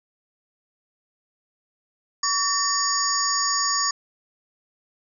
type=tone cluster; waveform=sine; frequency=1134 / 1817 / 4752 / 5370 / 6730 Hz; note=C#6 / A#6 / D8 / E8 / G#8; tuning=+39 / -45 / +20 / +31 / +22 cents; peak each=-25 / -30 / -27 / -29 / -25 dBFS; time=2.23-3.91 s; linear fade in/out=5 ms; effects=none